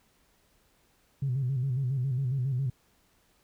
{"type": "tone with vibrato", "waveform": "sine", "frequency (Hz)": 130.81, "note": "C3", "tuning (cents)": 0, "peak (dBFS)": -25, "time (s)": [1.22, 2.7], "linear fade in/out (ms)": 5, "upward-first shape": "square", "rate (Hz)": 7.3, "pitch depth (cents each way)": 88, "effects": ["tanh soft clip ceiling -22 dBFS", "pink hiss -67 dBFS RMS until 3.43 s"]}